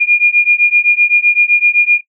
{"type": "beating tone pair", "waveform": "sine", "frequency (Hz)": [2419, 2426.8], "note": ["D#7", "D#7"], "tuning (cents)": [-49, -44], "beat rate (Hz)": 7.8, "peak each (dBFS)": -10, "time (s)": [0, 2.01], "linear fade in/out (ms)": 20, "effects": ["noise-tail reverb RT60 0.1 s tail -18 dB re dry"]}